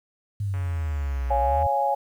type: exponential two-way sweep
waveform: sine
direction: down then up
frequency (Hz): 104.2 to 58 to 84.1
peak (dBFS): -24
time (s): 0.4-1.67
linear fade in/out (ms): 5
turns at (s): 1.38
type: click train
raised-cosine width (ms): 0.5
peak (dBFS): -28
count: 153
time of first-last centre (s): 0.54-1.626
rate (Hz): 140
type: chord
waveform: sine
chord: Db major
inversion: none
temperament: equal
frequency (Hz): 554.4 / 698.5 / 830.6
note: Db5 / F5 / Ab5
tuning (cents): 0 / 0 / 0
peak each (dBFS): -26 / -28 / -22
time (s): 1.3-1.95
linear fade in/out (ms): 10
effects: 9-bit